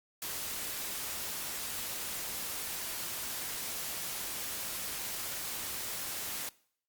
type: noise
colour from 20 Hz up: white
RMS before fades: -38 dBFS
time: 0.22-6.49 s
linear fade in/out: 2 ms
effects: noise-tail reverb RT60 0.6 s tail -22 dB re dry + Opus 48 kbps

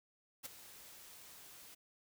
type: noise with ADSR envelope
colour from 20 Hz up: white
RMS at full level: -43 dBFS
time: 0.43-1.75 s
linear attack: 26 ms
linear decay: 13 ms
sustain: -13 dB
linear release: 11 ms
effects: none

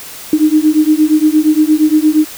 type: beating tone pair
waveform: sine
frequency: 303.6 / 312.2 Hz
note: D#4 / D#4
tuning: -42 / +6 cents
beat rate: 8.6 Hz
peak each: -10 dBFS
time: 0.33-2.25 s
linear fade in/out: 2 ms
effects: white hiss -30 dBFS RMS until 2.37 s

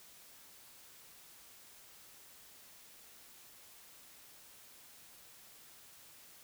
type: silence
effects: white hiss -58 dBFS RMS until 6.43 s

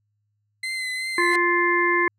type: tone with vibrato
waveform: 35% pulse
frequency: 2050 Hz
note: C7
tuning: 36 cents flat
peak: -24 dBFS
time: 0.63-1.36 s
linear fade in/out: 5 ms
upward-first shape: triangle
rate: 2.7 Hz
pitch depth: 31 cents each way
type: harmonic tone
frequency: 349.2 Hz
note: F4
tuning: in tune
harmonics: 1 / 3 / 5 / 6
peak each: -23 / -23 / -23 / -23 dBFS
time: 1.18-2.08 s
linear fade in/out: 2 ms
type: tone with exponential growth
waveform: sawtooth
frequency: 363.3 Hz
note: F#4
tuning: 32 cents flat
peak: -24 dBFS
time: 1.24-1.36 s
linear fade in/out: 5 ms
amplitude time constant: 25 ms
effects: added 104 Hz sine -69 dBFS peak until 2.18 s + low-pass 10000 Hz 12 dB/octave

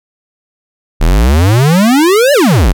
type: exponential two-way sweep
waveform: square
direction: up then down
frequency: 36.26 to 603 to 38.21 Hz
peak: -6 dBFS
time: 1-2.73 s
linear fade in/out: 20 ms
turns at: 2.33 s
effects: none

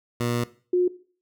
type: tone pair in turn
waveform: 15% pulse / sine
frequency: 120 / 359.6 Hz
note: B2 / F#4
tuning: -49 / -49 cents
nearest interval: octave + perfect fifth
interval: 1900 cents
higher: second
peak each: -17 dBFS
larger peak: neither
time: 0.2-0.44 / 0.73-0.88 s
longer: first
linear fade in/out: 5 ms
effects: noise-tail reverb RT60 0.4 s tail -17 dB re dry

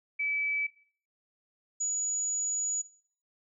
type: tone pair in turn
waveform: sine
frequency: 2300 / 6858 Hz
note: D7 / A8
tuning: -37 / -45 cents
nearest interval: octave + perfect fifth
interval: 1892 cents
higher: second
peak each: -28 dBFS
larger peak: neither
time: 0.19-0.67 / 1.8-2.82 s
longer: second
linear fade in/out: 10 ms
effects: noise-tail reverb RT60 0.5 s tail -17 dB re dry

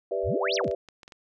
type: chord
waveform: sine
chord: E minor seventh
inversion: first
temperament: equal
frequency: 392 / 493.9 / 587.3 / 659.3 Hz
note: G4 / B4 / D5 / E5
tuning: 0 / 0 / 0 / 0 cents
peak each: -31 / -30 / -31 / -33 dBFS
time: 0.11-0.75 s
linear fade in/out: 5 ms
type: exponential two-way sweep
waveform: sine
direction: up then down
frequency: 46.25 to 6160 to 46.25 Hz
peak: -27 dBFS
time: 0.23-0.71 s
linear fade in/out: 50 ms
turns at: 0.55 s
type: clicks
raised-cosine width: 0.2 ms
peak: -29 dBFS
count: 7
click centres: 0.644 / 0.679 / 0.713 / 0.887 / 1.032 / 1.079 / 1.122 s
effects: none

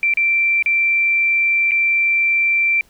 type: tone with dropouts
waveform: sine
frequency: 2349 Hz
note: D7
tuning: in tune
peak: -13 dBFS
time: 0.03-2.81 s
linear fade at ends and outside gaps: 1 ms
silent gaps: 0.138-0.172 / 0.625-0.66 / 1.71-1.717 s
effects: pink hiss -54 dBFS RMS until 2.89 s

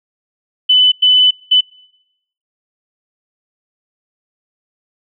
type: tone bursts at uneven times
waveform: sine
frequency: 3005 Hz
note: F#7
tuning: 26 cents sharp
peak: -6 dBFS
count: 3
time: 0.69-0.92 / 1.02-1.31 / 1.51-1.61 s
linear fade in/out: 10 ms
effects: noise-tail reverb RT60 0.9 s tail -26 dB re dry

